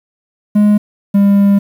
triangle tone pair in turn, 208.2 / 200.1 Hz, G#3 / G3, +5 / +36 cents, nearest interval minor second, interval 69 cents, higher first, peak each -4 dBFS, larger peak neither, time 0.55-0.78 / 1.14-1.59 s, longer second, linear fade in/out 10 ms, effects 7-bit

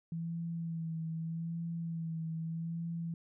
sine tone with vibrato, 164.81 Hz, E3, in tune, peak -35 dBFS, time 0.12-3.14 s, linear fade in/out 2 ms, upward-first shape sine, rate 0.81 Hz, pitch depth 32 cents each way, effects none

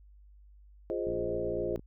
sine chord, F minor seventh, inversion none, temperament equal with one note detuned, 349.2 / 413.4 / 523.3 / 622.3 Hz, F4 / Ab4 / C5 / Eb5, 0 / -8 / 0 / 0 cents, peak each -35 / -35 / -36 / -38 dBFS, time 0.9-1.76 s, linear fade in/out 0 ms
click train, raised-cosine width 3 ms, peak -29 dBFS, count 43, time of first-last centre 1.07-1.794 s, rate 58 Hz
effects added 50 Hz sine -53 dBFS peak until 1.86 s

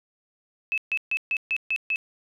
sine tone bursts, 2600 Hz, E7, 24 cents flat, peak -22 dBFS, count 7, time 0.72-1.959 s, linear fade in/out 0 ms, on 57 ms, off 140 ms, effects none

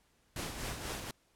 pink noise with tremolo, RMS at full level -38 dBFS, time 0.36-1.11 s, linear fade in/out 2 ms, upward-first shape sine, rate 4.1 Hz, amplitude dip 50%, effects pink hiss -71 dBFS RMS until 1.35 s + low-pass 12000 Hz 12 dB/octave

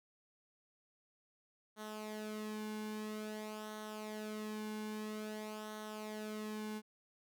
sawtooth tone with flanger, 214.1 Hz, A3, 47 cents flat, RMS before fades -44 dBFS, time 1.76-6.82 s, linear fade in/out 50 ms, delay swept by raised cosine 0.4 to 1.6 ms, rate 0.5 Hz, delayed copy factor -0.6, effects none

